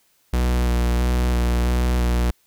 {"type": "tone with vibrato", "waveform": "45% pulse", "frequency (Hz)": 60.6, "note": "B1", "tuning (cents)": -32, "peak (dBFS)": -17, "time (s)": [0.33, 2.31], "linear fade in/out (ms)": 5, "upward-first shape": "square", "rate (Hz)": 1.5, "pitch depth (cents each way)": 19, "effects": ["white hiss -62 dBFS RMS until 2.46 s"]}